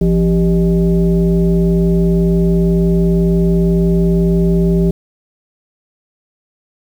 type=tone with frequency modulation; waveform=sine; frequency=171 Hz; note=F3; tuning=36 cents flat; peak=-9 dBFS; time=0.01-4.91 s; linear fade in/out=5 ms; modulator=222 Hz; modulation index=0.96; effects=7-bit